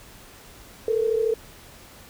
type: tone pair together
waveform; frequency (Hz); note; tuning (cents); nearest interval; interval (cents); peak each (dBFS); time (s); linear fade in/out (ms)
sine; 440 / 473.5; A4 / A#4; 0 / +27; minor second; 127; -21 / -25; 0.88-1.34; 2
effects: pink hiss -47 dBFS RMS until 2.09 s